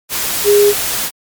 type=tone in noise; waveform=sine; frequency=410.5 Hz; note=G#4; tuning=20 cents flat; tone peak=-6 dBFS; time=0.44-0.74 s; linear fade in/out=50 ms; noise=white; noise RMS=-18 dBFS; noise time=0.09-1.11 s; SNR=+9 dB; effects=MP3 96 kbps